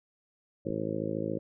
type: harmonic tone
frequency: 54 Hz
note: A1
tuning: 32 cents flat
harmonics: 2 / 3 / 4 / 5 / 6 / 7 / 8 / 9 / 10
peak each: -41 / -38 / -38 / -41 / -36 / -40 / -41 / -39 / -38 dBFS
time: 0.65-1.39 s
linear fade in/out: 10 ms
type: click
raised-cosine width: 5 ms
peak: -34 dBFS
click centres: 0.703 s
effects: none